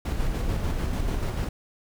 brown noise with tremolo, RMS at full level -25 dBFS, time 0.05-1.49 s, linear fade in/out 5 ms, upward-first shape square, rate 6.8 Hz, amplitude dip 30%, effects none

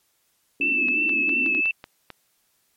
white band-pass noise, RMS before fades -32 dBFS, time 0.6-1.61 s, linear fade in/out 2 ms, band 240 to 330 Hz, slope 48 dB/octave
sine tone with vibrato, 2637 Hz, E7, in tune, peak -19 dBFS, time 0.61-1.71 s, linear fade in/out 2 ms, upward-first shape triangle, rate 2.9 Hz, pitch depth 33 cents each way
clicks, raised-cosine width 0.3 ms, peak -21 dBFS, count 8, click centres 0.885 / 1.094 / 1.293 / 1.462 / 1.549 / 1.657 / 1.841 / 2.103 s
effects white hiss -67 dBFS RMS until 2.76 s + MP3 64 kbps

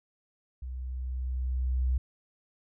sine tone with level ramp, 63.5 Hz, B1, 49 cents sharp, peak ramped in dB -35 to -23 dBFS, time 0.62-1.98 s, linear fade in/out 5 ms, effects none

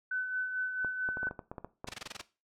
sine tone with tremolo, 1509 Hz, F#6, 34 cents sharp, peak -30 dBFS, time 0.11-1.29 s, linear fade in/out 5 ms, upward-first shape sine, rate 4.5 Hz, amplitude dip 50%
clicks, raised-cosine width 1 ms, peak -26 dBFS, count 12, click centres 0.847 / 1.089 / 1.171 / 1.231 / 1.27 / 1.311 / 1.392 / 1.515 / 1.582 / 1.646 / 1.844 / 1.886 s
white noise bursts, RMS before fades -36 dBFS, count 8, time 1.87-2.215 s, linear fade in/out 5 ms, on 23 ms, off 23 ms
effects noise-tail reverb RT60 0.3 s tail -17 dB re dry + low-pass 5000 Hz 12 dB/octave

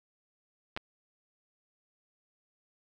clicks, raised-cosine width 0.3 ms, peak -20 dBFS, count 2, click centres 0.765 / 0.774 s, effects none

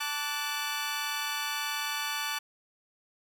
15% pulse chord, D major, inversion second, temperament equal with one note detuned, 880 / 1160.5 / 1480 Hz, A5 / D6 / F#6, 0 / -21 / 0 cents, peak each -29 dBFS, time 0-2.39 s, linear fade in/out 10 ms, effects none

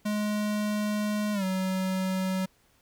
square tone with pitch glide, 209.8 to 187.99 Hz, G#3 to F#3, +18 to +28 cents, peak -27 dBFS, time 0.05-2.46 s, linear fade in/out 10 ms, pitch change -190 cents, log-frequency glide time 1.33-1.44 s, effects pink hiss -65 dBFS RMS until 2.81 s

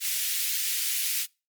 white high-pass noise, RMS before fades -28 dBFS, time 0-1.27 s, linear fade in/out 50 ms, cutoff 2000 Hz, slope 24 dB/octave, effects noise-tail reverb RT60 0.3 s tail -26 dB re dry + Opus 32 kbps

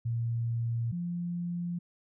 sine tone pair in turn, 116.54 / 173.91 Hz, A#2 / F3, 0 / -7 cents, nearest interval perfect fifth, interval 693 cents, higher second, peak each -28 / -31 dBFS, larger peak first, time 0.05-0.92 / 0.92-1.79 s, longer neither, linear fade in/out 10 ms, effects none

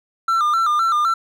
triangle tone with vibrato, 1273 Hz, D#6, 39 cents sharp, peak -13 dBFS, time 0.28-1.14 s, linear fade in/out 5 ms, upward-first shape square, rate 3.9 Hz, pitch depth 95 cents each way, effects none

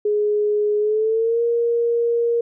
sine tone with pitch glide, 418.1 to 469.3 Hz, G#4 to A#4, +12 to +12 cents, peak -16 dBFS, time 0.05-2.41 s, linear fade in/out 5 ms, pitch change +200 cents, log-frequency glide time 0.79-1.42 s, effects none

